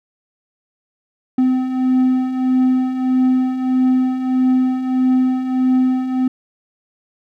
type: beating tone pair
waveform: triangle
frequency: 255.4 / 257 Hz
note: C4 / C4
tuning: -42 / -31 cents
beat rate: 1.6 Hz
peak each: -19 / -12 dBFS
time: 1.38-6.28 s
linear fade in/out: 5 ms
effects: none